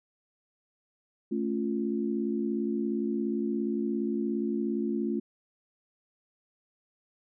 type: chord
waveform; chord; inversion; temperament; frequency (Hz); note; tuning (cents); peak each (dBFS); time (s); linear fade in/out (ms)
sine; A augmented; none; equal; 220 / 277.2 / 349.2; A3 / C#4 / E#4; 0 / 0 / 0; -30 / -33 / -32; 1.31-5.2; 10
effects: none